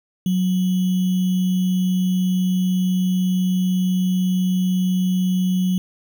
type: tone with sample-and-hold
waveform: sine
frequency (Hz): 184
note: F#3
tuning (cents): -9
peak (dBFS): -16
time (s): 0.26-5.78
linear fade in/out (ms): 2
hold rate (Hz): 3150
effects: none